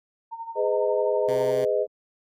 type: tone with tremolo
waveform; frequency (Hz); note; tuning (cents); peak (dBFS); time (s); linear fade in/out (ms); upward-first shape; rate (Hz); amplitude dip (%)
sine; 915; A#5; -32; -30; 0.31-1.52; 20; sine; 12; 70
type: chord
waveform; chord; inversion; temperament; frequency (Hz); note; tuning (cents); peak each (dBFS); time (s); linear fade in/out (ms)
sine; G# minor; none; equal with one note detuned; 415.3 / 505.1 / 622.3; G#4 / B4 / D#5; 0 / +39 / 0; -25; 0.55-1.87; 50
type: tone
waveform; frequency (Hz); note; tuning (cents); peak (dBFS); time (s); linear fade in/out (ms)
10% pulse; 130.81; C3; 0; -24; 1.28-1.65; 5
effects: Opus 48 kbps